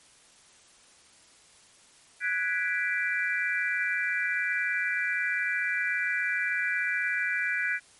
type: chord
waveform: sine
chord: G# half-diminished seventh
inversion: third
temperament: equal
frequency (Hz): 1480 / 1661.2 / 1975.5 / 2349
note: F#6 / G#6 / B6 / D7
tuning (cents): 0 / 0 / 0 / 0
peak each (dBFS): -31 / -31 / -31 / -32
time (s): 2.2-7.8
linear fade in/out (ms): 50
effects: white hiss -57 dBFS RMS until 7.99 s + MP3 48 kbps